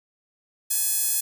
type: tone with high-pass filter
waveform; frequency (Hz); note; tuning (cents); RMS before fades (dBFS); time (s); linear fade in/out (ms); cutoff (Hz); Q
sawtooth; 846; G#5; +32; -24; 0.7-1.21; 10; 9500; 1.1
effects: none